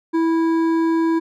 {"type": "tone with hard clipping", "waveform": "sine", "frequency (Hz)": 328.1, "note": "E4", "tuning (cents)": -8, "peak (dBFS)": -17, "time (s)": [0.13, 1.2], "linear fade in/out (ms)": 20, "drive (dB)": 9, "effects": []}